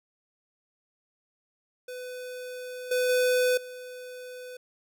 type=tone with level steps; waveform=square; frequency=501 Hz; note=B4; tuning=25 cents sharp; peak=-37 / -24 / -22 / -40 dBFS; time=1.88-4.57 s; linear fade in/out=5 ms; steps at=2.91 / 3.09 / 3.57 s; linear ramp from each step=5 ms; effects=none